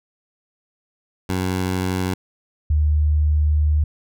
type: tone pair in turn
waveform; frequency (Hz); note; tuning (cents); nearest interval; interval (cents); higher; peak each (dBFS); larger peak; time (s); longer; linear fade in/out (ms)
15% pulse / sine; 92.5 / 75.46; F#2 / D2; 0 / +48; major third; 352; first; -14; neither; 1.29-2.14 / 2.7-3.84; second; 5
effects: none